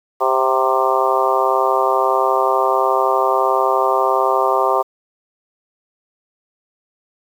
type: harmonic tone with a mistuned harmonic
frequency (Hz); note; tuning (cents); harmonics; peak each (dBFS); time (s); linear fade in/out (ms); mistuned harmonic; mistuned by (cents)
131.7; C3; +12; 3 / 4 / 5 / 6 / 7 / 8 / 9; -21 / -21 / -21 / -21 / -21 / -21 / -21; 0.2-4.83; 20; 6; -41
effects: 7-bit